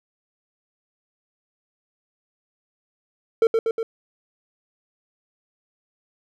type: tone with echo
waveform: triangle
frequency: 452 Hz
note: A4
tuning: 47 cents sharp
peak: -11 dBFS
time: 3.42-3.47 s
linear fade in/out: 2 ms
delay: 120 ms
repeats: 3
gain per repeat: -3 dB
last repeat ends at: 3.83 s
effects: none